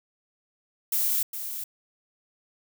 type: noise with echo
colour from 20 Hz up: violet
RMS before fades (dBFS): -25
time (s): 0.92-1.23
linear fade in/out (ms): 5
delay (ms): 410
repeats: 1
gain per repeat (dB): -9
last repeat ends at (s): 1.64
effects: none